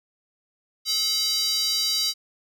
square tone with high-pass filter, 430.7 Hz, A4, 37 cents flat, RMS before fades -24 dBFS, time 0.85-2.14 s, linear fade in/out 50 ms, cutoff 4400 Hz, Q 6, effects none

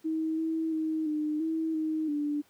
sine tone with pitch steps, 318.3 / 322.4 / 315.8 / 303.4 / 321.7 / 313.7 / 293.7 Hz, D#4 / E4 / D#4 / D#4 / E4 / D#4 / D4, +39 / -38 / +26 / -44 / -42 / +14 / 0 cents, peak -27 dBFS, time 0.04-2.42 s, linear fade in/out 20 ms, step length 340 ms, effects pink hiss -64 dBFS RMS until 2.49 s + high-pass 150 Hz 12 dB/octave

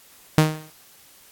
sawtooth tone with exponential decay, 155.56 Hz, D#3, in tune, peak -6 dBFS, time 0.38-0.7 s, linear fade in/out 0 ms, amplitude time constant 68 ms, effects white hiss -51 dBFS RMS until 1.31 s + AAC 64 kbps

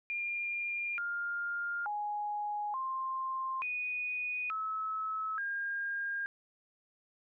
sine tone with pitch steps, 2404 / 1406 / 832 / 1053 / 2476 / 1295 / 1613 Hz, D7 / F6 / G#5 / C6 / D#7 / E6 / G6, +40 / +11 / +3 / +11 / -9 / -31 / +49 cents, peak -33 dBFS, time 0.1-6.26 s, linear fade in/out 0 ms, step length 880 ms, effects none

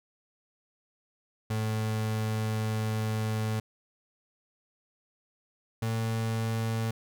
35% pulse tone pair in turn, 109.2 / 112.59 Hz, A2 / A2, -13 / +40 cents, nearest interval minor second, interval 53 cents, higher second, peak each -26 dBFS, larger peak neither, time 1.5-3.6 / 5.82-6.91 s, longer first, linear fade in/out 5 ms, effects none

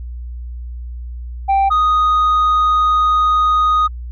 sine tone pair in turn, 784 / 1244.5 Hz, G5 / D#6, 0 / 0 cents, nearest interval minor sixth, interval 800 cents, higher second, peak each -8 dBFS, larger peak neither, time 1.48-1.7 / 1.7-3.88 s, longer second, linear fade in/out 20 ms, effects tanh soft clip ceiling -10 dBFS + added 60 Hz sine -25 dBFS peak until 4.11 s

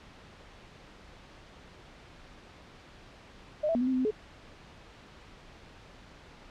sine tone with pitch steps, 606 / 659 / 241.7 / 253.3 / 261.7 / 255.7 / 258 / 428.1 Hz, D#5 / E5 / B3 / B3 / C4 / C4 / C4 / A4, -46 / -1 / -37 / +44 / 0 / -40 / -24 / -47 cents, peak -25 dBFS, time 3.63-4.11 s, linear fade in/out 10 ms, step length 60 ms, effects pink hiss -52 dBFS RMS until 6.5 s + low-pass 4000 Hz 12 dB/octave

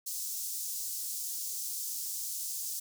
pink high-pass noise, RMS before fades -37 dBFS, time 0.06-2.8 s, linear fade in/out 10 ms, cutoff 5700 Hz, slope 24 dB/octave, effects none

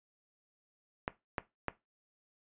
clicks, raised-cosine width 0.5 ms, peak -17 dBFS, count 3, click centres 1.079 / 1.382 / 1.683 s, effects noise-tail reverb RT60 0.2 s tail -17 dB re dry + resampled to 8000 Hz

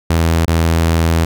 sawtooth tone with dropouts, 82.41 Hz, E2, in tune, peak -7 dBFS, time 0.1-1.25 s, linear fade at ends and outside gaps 5 ms, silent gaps 0.457-0.478 s, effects none

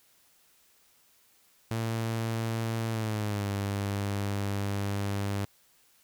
sawtooth tone with pitch glide, 113.3 to 100.36 Hz, A#2 to G2, -49 to +41 cents, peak -25 dBFS, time 1.71-5.45 s, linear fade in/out 0 ms, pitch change -210 cents, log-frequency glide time 2.87-3.48 s, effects white hiss -64 dBFS RMS until 6.03 s

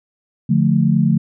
sine chord, D minor, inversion none, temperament just, 146.83 / 176.2 / 220.2 Hz, D3 / F3 / A3, 0 / +16 / +2 cents, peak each -16 dBFS, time 0.49-1.18 s, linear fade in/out 10 ms, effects none

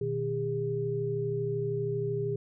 sine tone cluster, 121.7 / 154.5 / 404.7 Hz, B2 / D#3 / G#4, -25 / -12 / -45 cents, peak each -34 / -36 / -30 dBFS, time 0.01-2.36 s, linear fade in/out 5 ms, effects none

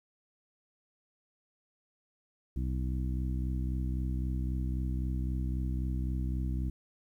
harmonic tone, 63.8 Hz, C2, 43 cents flat, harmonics 1 / 2 / 3 / 4 / 5, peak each -31 / -37 / -41 / -43 / -45 dBFS, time 2.56-6.7 s, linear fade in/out 5 ms, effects 11-bit

